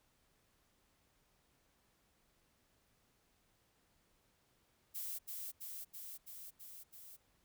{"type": "noise with echo", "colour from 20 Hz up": "violet", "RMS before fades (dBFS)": -43, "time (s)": [4.94, 5.19], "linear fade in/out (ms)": 20, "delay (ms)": 330, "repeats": 6, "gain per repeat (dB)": -2, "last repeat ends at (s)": 7.17, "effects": ["pink hiss -75 dBFS RMS until 7.44 s"]}